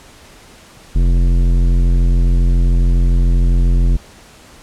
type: tone with tanh clipping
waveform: triangle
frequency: 43.61 Hz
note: F1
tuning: 2 cents flat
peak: -11 dBFS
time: 0.95-3.97 s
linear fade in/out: 10 ms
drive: 18 dB
effects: pink hiss -42 dBFS RMS until 4.62 s + low-pass 10000 Hz 12 dB/octave